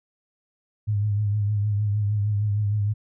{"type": "tone with vibrato", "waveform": "sine", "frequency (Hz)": 103.83, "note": "G#2", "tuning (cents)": 0, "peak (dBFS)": -20, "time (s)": [0.87, 2.94], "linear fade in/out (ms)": 20, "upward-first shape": "triangle", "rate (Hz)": 6.5, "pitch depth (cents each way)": 57, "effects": []}